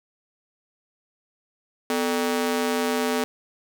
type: ring-modulated tone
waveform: sawtooth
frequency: 345.4 Hz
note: F4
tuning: 19 cents flat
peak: -15 dBFS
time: 1.9-3.24 s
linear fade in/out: 0 ms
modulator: 95.6 Hz
effects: none